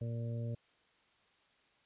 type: harmonic tone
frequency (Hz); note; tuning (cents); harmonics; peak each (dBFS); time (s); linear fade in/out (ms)
116.54; A#2; 0; 1 / 2 / 3 / 4 / 5; -36 / -46 / -55 / -50 / -50; 0.01-0.55; 5
effects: white hiss -70 dBFS RMS until 1.85 s + resampled to 8000 Hz